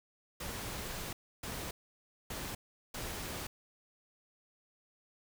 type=noise bursts at uneven times; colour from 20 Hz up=pink; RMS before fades=-41 dBFS; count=4; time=0.4-1.13 / 1.43-1.71 / 2.3-2.55 / 2.94-3.47 s; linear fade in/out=5 ms; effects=none